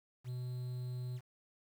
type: tone with quantisation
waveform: triangle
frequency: 124.9 Hz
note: B2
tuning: 20 cents sharp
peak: -36 dBFS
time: 0.24-1.21 s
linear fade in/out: 50 ms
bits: 10
effects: none